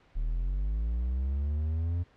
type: linear sweep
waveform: triangle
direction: up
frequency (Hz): 36.23 to 88.2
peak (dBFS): -25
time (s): 0.15-2.04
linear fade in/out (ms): 20
effects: pink hiss -62 dBFS RMS until 2.16 s + low-pass 3000 Hz 12 dB/octave